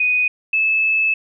sine tone pair in turn, 2489 / 2611 Hz, D#7 / E7, 0 / -17 cents, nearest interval minor second, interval 83 cents, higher second, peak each -14 dBFS, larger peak neither, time 0-0.28 / 0.53-1.14 s, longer second, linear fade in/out 5 ms, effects none

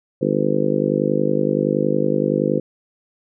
harmonic tone, 50.7 Hz, G#1, 41 cents flat, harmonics 3 / 4 / 5 / 6 / 7 / 8 / 9 / 10, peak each -25 / -24 / -25 / -24 / -24 / -28 / -24 / -23 dBFS, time 0.21-2.6 s, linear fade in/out 10 ms, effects none

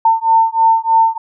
sine beating tone pair, 900 / 903.2 Hz, A5 / A5, +39 / +45 cents, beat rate 3.2 Hz, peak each -12 dBFS, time 0.05-1.18 s, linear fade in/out 5 ms, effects none

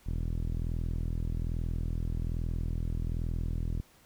5% pulse tone with low-pass filter, 41.2 Hz, E1, in tune, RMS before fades -32 dBFS, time 0.06-3.81 s, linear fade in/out 10 ms, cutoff 96 Hz, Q 0.54, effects pink hiss -61 dBFS RMS until 4.05 s

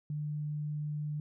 sine tone, 149.5 Hz, D3, 31 cents sharp, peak -33 dBFS, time 0.1-1.2 s, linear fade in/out 2 ms, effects none

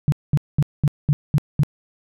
sine tone bursts, 146.2 Hz, D3, 7 cents flat, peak -12 dBFS, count 7, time 0.08-1.634 s, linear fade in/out 0 ms, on 42 ms, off 210 ms, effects none

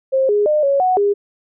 sine tone with pitch steps, 531 / 413.9 / 605 / 556 / 739 / 406.2 Hz, C5 / G#4 / D#5 / C#5 / F#5 / G#4, +25 / -6 / -49 / +5 / -2 / -38 cents, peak -12 dBFS, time 0.12-1.14 s, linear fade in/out 20 ms, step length 170 ms, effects none

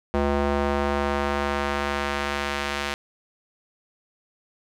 square tone with band-pass filter sweep, 71.1 Hz, C#2, 45 cents sharp, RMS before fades -25 dBFS, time 0.14-2.94 s, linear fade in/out 0 ms, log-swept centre 580 to 2500 Hz, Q 0.71, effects none

